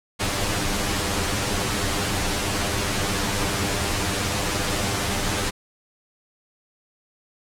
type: noise with comb filter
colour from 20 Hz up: pink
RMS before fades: -24 dBFS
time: 0.19-5.51 s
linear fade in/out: 20 ms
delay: 10 ms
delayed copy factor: +0.95
effects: low-pass 10000 Hz 12 dB/octave